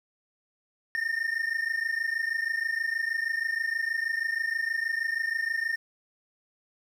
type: tone pair together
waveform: triangle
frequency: 1805.7 / 1832 Hz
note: A6 / A#6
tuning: +44 / -31 cents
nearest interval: unison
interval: 25 cents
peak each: -28 dBFS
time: 0.95-5.76 s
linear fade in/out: 0 ms
effects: none